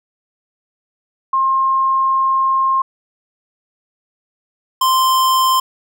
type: tone pair in turn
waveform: sine / square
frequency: 1065 / 1043.7 Hz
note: C6 / C6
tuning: +30 / -5 cents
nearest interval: unison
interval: 35 cents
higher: first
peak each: -12 dBFS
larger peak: neither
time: 1.33-2.82 / 4.81-5.6 s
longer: first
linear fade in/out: 5 ms
effects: none